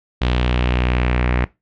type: tone with low-pass filter sweep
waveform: sawtooth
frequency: 61.4 Hz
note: B1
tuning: 9 cents flat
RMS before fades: -18 dBFS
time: 0.21-1.45 s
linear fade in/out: 10 ms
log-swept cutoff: 3400 to 2100 Hz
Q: 2.6
effects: noise-tail reverb RT60 0.2 s tail -19 dB re dry